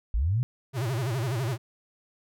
sine linear sweep, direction up, 47.01 to 130.81 Hz, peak -22 dBFS, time 0.14-0.43 s, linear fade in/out 0 ms
square tone with vibrato, 123.47 Hz, B2, in tune, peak -27 dBFS, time 0.73-1.58 s, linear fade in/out 50 ms, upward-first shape sine, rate 12 Hz, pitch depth 210 cents each way
effects none

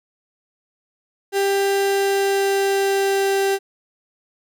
35% pulse tone with pitch glide, 395.2 to 391.8 Hz, G4 to G4, +14 to -1 cents, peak -15 dBFS, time 1.32-3.59 s, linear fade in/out 50 ms, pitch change -15 cents, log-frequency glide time 1.83-3.41 s, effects none

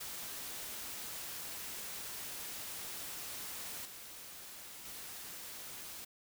white noise with level steps, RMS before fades -44 / -50 / -47 dBFS, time 0-6.05 s, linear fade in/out 10 ms, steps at 3.85 / 4.85 s, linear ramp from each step 5 ms, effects none

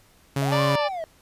sawtooth tone, 138.59 Hz, C#3, in tune, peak -18 dBFS, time 0.36-0.76 s, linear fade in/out 5 ms
triangle linear two-way sweep, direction up then down, 622.3 to 1100 to 622.3 Hz, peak -26 dBFS, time 0.42-1.04 s, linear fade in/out 0 ms, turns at 0.62 s
harmonic tone, 587.3 Hz, D5, in tune, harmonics 1 / 2 / 3 / 4 / 5 / 6 / 7 / 8 / 9, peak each -23 / -29 / -33 / -35 / -37 / -39 / -40 / -41 / -42 dBFS, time 0.51-0.89 s, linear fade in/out 20 ms
effects pink hiss -57 dBFS RMS until 1.21 s + resampled to 32000 Hz

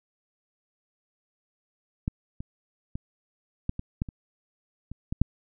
clicks, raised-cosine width 5 ms, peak -14 / -23 / -20 / -14 / -20 / -14 / -25 / -25 / -17 / -7 dBFS, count 10, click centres 2.079 / 2.405 / 2.955 / 3.694 / 3.794 / 4.019 / 4.088 / 4.916 / 5.125 / 5.216 s, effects none

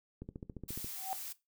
click train, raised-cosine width 3 ms, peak -30 dBFS, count 10, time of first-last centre 0.22-0.845 s, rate 14.4 Hz
blue noise, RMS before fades -43 dBFS, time 0.68-1.33 s, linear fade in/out 10 ms
sine tone with exponential growth, 765 Hz, G5, 42 cents flat, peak -31 dBFS, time 0.92-1.13 s, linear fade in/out 0 ms, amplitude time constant 44 ms
effects noise-tail reverb RT60 0.2 s tail -17 dB re dry

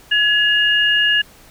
sine tone pair together, 1686.9 / 2845 Hz, G#6 / F7, +27 / +31 cents, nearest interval major sixth, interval 904 cents, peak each -15 dBFS, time 0.11-1.22 s, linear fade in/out 10 ms, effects pink hiss -46 dBFS RMS until 1.5 s

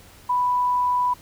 sine tone, 989 Hz, B5, 2 cents sharp, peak -18 dBFS, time 0.29-1.14 s, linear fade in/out 10 ms, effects added 88 Hz sine -53 dBFS peak until 1.21 s + pink hiss -49 dBFS RMS until 1.21 s

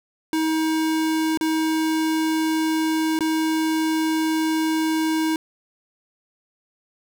square tone with dropouts, 317.6 Hz, D#4, 36 cents sharp, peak -20 dBFS, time 0.33-5.36 s, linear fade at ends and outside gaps 1 ms, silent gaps 1.374-1.41 / 3.19-3.207 s, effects none

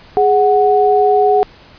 sine tone pair together, 415.3 / 740 Hz, G#4 / F#5, 0 / 0 cents, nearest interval minor seventh, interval 1000 cents, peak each -11 dBFS, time 0.17-1.43 s, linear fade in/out 0 ms, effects pink hiss -42 dBFS RMS until 1.78 s + resampled to 11025 Hz

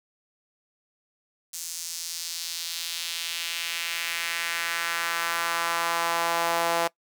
sawtooth tone with high-pass filter sweep, 168.7 Hz, E3, 40 cents sharp, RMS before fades -29 dBFS, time 1.53-6.88 s, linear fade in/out 10 ms, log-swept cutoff 6700 to 670 Hz, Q 1.6, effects noise-tail reverb RT60 0.1 s tail -22 dB re dry

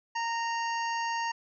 harmonic tone, 926 Hz, A#5, 12 cents flat, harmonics 1 / 2 / 3 / 5 / 6 / 7, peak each -30 / -36 / -40 / -44 / -46 / -47 dBFS, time 0.15-1.32 s, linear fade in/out 10 ms, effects none

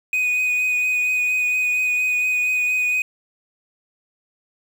triangle tone with vibrato, 2489 Hz, D#7, in tune, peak -16 dBFS, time 0.13-3.02 s, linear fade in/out 2 ms, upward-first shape sine, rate 4.3 Hz, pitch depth 13 cents each way, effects 7-bit

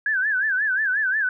sine tone with vibrato, 1622 Hz, G#6, 41 cents flat, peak -19 dBFS, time 0.06-1.29 s, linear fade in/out 2 ms, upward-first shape sine, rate 5.6 Hz, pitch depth 150 cents each way, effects none

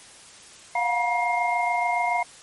sine tone cluster, 706 / 733 / 957 / 2124 Hz, F5 / F#5 / A#5 / C7, +19 / -16 / +45 / +25 cents, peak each -25 / -32 / -25 / -27 dBFS, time 0.75-2.23 s, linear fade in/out 5 ms, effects white hiss -47 dBFS RMS until 2.42 s + MP3 48 kbps

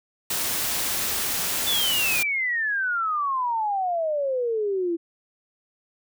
white noise, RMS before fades -26 dBFS, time 0.3-2.23 s, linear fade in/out 5 ms
sine exponential sweep, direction down, 3559 to 329.6 Hz, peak -22 dBFS, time 1.66-4.97 s, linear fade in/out 20 ms
effects none

